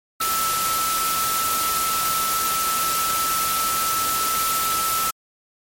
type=tone in noise; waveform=sine; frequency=1318.5 Hz; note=E6; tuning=in tune; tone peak=-22 dBFS; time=0.2-5.11 s; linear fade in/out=10 ms; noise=white; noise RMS=-24 dBFS; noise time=0.2-5.11 s; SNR=-1 dB; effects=MP3 64 kbps